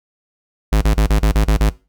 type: tone bursts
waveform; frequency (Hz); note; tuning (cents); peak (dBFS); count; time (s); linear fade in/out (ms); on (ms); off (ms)
square; 53; G#1; +36; -11; 8; 0.72-1.698; 10; 96; 30
effects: noise-tail reverb RT60 0.3 s tail -20 dB re dry